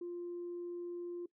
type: tone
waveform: sine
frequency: 349.2 Hz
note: F4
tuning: in tune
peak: -38 dBFS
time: 0.01-1.26 s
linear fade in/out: 5 ms
effects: noise-tail reverb RT60 0.1 s tail -20 dB re dry + tanh soft clip ceiling -36 dBFS